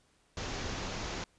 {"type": "low-pass noise", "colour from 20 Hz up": "pink", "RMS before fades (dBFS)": -38, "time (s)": [0.37, 1.24], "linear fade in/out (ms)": 2, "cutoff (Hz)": 7000, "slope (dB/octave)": 96, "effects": ["pink hiss -69 dBFS RMS until 1.38 s", "resampled to 22050 Hz"]}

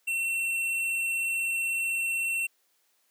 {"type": "tone with hard clipping", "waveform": "triangle", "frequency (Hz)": 2709, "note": "E7", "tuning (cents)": 47, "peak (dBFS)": -28, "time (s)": [0.07, 2.47], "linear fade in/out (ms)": 10, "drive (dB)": 13, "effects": ["white hiss -70 dBFS RMS until 3.1 s", "high-pass 300 Hz 12 dB/octave"]}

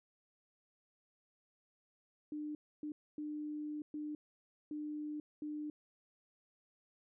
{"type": "tone bursts at uneven times", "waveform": "sine", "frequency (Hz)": 300.1, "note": "D4", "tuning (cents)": 38, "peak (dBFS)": -39, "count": 6, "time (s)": [[2.32, 2.55], [2.83, 2.92], [3.18, 3.82], [3.94, 4.15], [4.71, 5.2], [5.42, 5.7]], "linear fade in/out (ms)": 2, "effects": []}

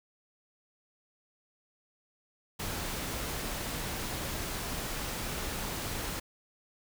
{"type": "noise", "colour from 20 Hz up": "pink", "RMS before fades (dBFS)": -36, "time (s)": [2.59, 6.2], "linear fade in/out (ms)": 10, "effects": []}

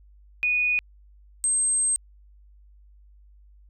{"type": "tone pair in turn", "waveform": "sine", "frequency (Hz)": [2475, 8325], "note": ["D#7", "C9"], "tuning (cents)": [-10, -10], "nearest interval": "octave + major sixth", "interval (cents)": 2100, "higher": "second", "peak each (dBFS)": [-20, -20], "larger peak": "neither", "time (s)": [[0.43, 0.79], [1.44, 1.96]], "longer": "second", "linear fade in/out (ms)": 0, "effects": ["added 50 Hz sine -50 dBFS peak until 3.69 s"]}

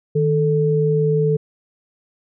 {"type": "tone pair together", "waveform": "sine", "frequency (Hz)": [155.1, 438.7], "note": ["D#3", "A4"], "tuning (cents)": [-5, -5], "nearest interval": "octave + tritone", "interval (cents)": 1800, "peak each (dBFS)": -17, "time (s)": [0.15, 1.37], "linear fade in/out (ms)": 10, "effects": []}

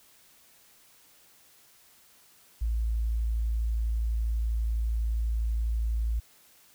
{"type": "tone", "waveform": "sine", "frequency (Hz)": 56.1, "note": "A1", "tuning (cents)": 34, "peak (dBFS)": -25, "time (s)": [2.61, 6.2], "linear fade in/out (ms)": 10, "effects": ["white hiss -59 dBFS RMS until 6.74 s"]}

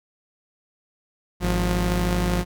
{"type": "tone pair together", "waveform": "sawtooth", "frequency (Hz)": [52.89, 177.9], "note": ["G#1", "F3"], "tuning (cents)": [32, 32], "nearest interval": "octave + major sixth", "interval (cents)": 2100, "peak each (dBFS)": -19, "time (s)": [1.4, 2.45], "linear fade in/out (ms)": 50, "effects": []}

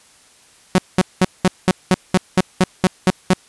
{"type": "tone bursts", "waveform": "sawtooth", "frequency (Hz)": 185, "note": "F#3", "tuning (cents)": 0, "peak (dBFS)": -6, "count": 12, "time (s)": [0.75, 3.334], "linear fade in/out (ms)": 0, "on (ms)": 32, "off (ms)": 200, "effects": ["white hiss -50 dBFS RMS until 3.48 s", "resampled to 24000 Hz"]}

